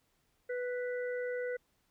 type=harmonic tone; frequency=493.9 Hz; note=B4; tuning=in tune; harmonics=1 / 3 / 4; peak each=-34 / -44 / -46 dBFS; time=0.49-1.57 s; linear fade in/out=10 ms; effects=pink hiss -75 dBFS RMS until 1.9 s

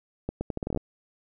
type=accelerating click train; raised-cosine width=2 ms; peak=-16 dBFS; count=11; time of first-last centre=0.29-0.774 s; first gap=120 ms; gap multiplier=0.77; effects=none

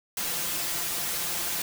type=noise with comb filter; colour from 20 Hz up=white; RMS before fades=-30 dBFS; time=0.17-1.62 s; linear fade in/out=2 ms; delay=5.8 ms; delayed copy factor=+0.85; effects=none

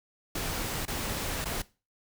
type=noise with dropouts; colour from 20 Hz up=pink; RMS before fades=-33 dBFS; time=0.35-1.62 s; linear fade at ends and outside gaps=5 ms; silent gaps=0.854-0.879 / 1.445-1.455 s; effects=noise-tail reverb RT60 0.3 s tail -19 dB re dry

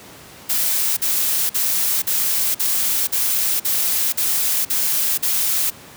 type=noise bursts; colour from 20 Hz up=blue; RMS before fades=-19 dBFS; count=10; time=0.49-5.704 s; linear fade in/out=10 ms; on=480 ms; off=46 ms; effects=pink hiss -41 dBFS RMS until 5.96 s + high-pass 100 Hz 12 dB/octave

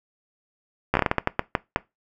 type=slowing click train; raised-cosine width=0.5 ms; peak=-4 dBFS; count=12; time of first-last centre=0.94-1.761 s; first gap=13 ms; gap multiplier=1.32; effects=noise-tail reverb RT60 0.2 s tail -20 dB re dry

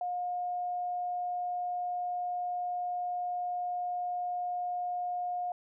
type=tone; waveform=sine; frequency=715 Hz; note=F5; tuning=41 cents sharp; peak=-31 dBFS; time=0.01-5.52 s; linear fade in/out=2 ms; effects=none

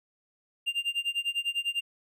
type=tone with tremolo; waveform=triangle; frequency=2794 Hz; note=F7; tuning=in tune; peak=-23 dBFS; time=0.66-1.81 s; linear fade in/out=20 ms; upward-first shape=sine; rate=10 Hz; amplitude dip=95%; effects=none

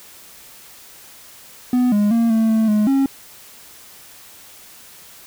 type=tone with pitch steps; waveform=triangle; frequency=248.9 / 206.6 / 230.9 / 223.2 / 221.3 / 211.2 / 271.9 Hz; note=B3 / G#3 / A#3 / A3 / A3 / G#3 / C#4; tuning=+14 / -9 / -16 / +25 / +10 / +29 / -33 cents; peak=-11 dBFS; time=1.73-3.06 s; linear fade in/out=2 ms; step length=190 ms; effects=white hiss -43 dBFS RMS until 5.26 s

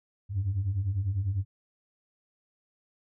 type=beating tone pair; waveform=sine; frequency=89.3 / 99.3 Hz; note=F2 / G2; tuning=+39 / +23 cents; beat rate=10 Hz; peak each=-31 / -26 dBFS; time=0.29-1.45 s; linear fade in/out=50 ms; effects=tanh soft clip ceiling -22 dBFS

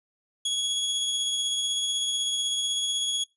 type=tone with tremolo; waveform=sawtooth; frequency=3343 Hz; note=G#7; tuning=11 cents sharp; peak=-21 dBFS; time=0.45-3.24 s; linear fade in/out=5 ms; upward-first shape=triangle; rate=16 Hz; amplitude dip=30%; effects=noise-tail reverb RT60 0.2 s tail -21 dB re dry + resampled to 24000 Hz

